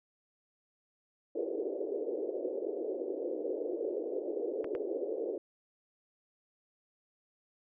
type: band-pass noise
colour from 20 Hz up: white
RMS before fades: -36 dBFS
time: 1.35-5.38 s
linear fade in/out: 5 ms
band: 330 to 520 Hz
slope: 48 dB/octave
type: clicks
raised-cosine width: 0.5 ms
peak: -29 dBFS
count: 2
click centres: 4.644 / 4.751 s
effects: none